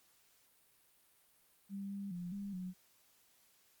sine tone with pitch steps, 197.8 / 199.1 / 176.2 / 200.1 / 183.2 Hz, G3 / G3 / F3 / G3 / F#3, +16 / +27 / +16 / +36 / -17 cents, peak -40 dBFS, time 1.69-2.74 s, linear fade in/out 50 ms, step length 210 ms, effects white hiss -70 dBFS RMS until 3.8 s + Opus 48 kbps

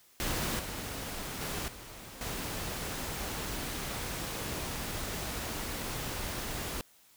pink noise with level steps, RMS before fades -33 / -39 / -36 / -47 / -37 dBFS, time 0.2-6.81 s, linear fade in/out 0 ms, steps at 0.59 / 1.41 / 1.68 / 2.21 s, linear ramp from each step 2 ms, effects white hiss -62 dBFS RMS until 7.16 s

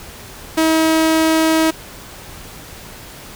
sawtooth tone, 320 Hz, D#4, 49 cents sharp, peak -8 dBFS, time 0.57-1.71 s, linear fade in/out 10 ms, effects pink hiss -36 dBFS RMS until 3.35 s

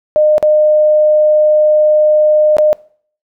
sine tone with dropouts, 609 Hz, D#5, 37 cents flat, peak -6 dBFS, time 0.16-2.73 s, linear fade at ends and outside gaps 0 ms, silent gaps 0.381-0.427 / 2.568-2.584 s, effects noise-tail reverb RT60 0.5 s tail -22 dB re dry

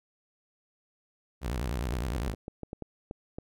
sawtooth tone with vibrato, 60.8 Hz, B1, 26 cents flat, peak -26 dBFS, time 1.41-2.35 s, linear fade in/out 50 ms, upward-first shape square, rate 9.9 Hz, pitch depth 200 cents each way
clicks, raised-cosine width 2 ms, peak -24 dBFS, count 10, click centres 1.935 / 2.16 / 2.274 / 2.339 / 2.481 / 2.633 / 2.731 / 2.823 / 3.111 / 3.385 s
effects none

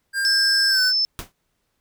square tone with pitch glide, 1600 to 1511.1 Hz, G6 to F#6, +35 to +36 cents, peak -21 dBFS, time 0.13-0.93 s, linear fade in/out 50 ms, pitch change -99 cents, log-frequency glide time 0.69-0.81 s
sine tone, 5274 Hz, E8, in tune, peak -17 dBFS, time 0.25-1.05 s, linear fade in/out 0 ms
pink noise with exponential decay, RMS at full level -27 dBFS, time 1.19-1.32 s, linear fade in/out 0 ms, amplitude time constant 27 ms
effects pink hiss -72 dBFS RMS until 1.8 s

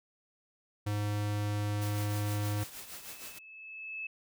square tone, 103.83 Hz, G#2, in tune, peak -31 dBFS, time 0.86-2.64 s, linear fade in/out 10 ms
white noise with tremolo, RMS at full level -43 dBFS, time 1.81-3.39 s, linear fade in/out 10 ms, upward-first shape triangle, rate 6.4 Hz, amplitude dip 65%
sine tone with exponential growth, 2606 Hz, E7, 20 cents flat, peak -35 dBFS, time 2.32-4.07 s, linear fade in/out 5 ms, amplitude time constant 380 ms
effects none

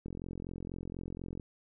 click train, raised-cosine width 3 ms, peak -28 dBFS, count 60, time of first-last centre 0.06-1.398 s, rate 44.1 Hz, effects none

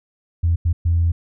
sine tone bursts at uneven times, 84.4 Hz, E2, 41 cents sharp, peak -13 dBFS, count 3, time 0.43-0.56 / 0.65-0.73 / 0.85-1.12 s, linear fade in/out 10 ms, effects tanh soft clip ceiling -9 dBFS

